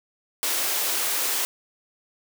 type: high-pass noise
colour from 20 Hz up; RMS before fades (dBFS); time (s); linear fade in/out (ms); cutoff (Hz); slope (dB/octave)
white; -25; 0.43-1.45; 0; 310; 24
effects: none